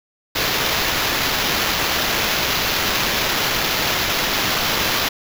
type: noise with sample-and-hold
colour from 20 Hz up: violet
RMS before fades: -20 dBFS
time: 0.35-5.09 s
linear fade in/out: 10 ms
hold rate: 8820 Hz
effects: none